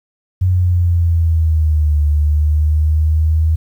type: exponential two-way sweep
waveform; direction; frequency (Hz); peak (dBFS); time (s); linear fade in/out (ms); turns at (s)
sine; down then up; 92.5 to 74 to 79.8; -10; 0.41-3.56; 10; 2.02
effects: 8-bit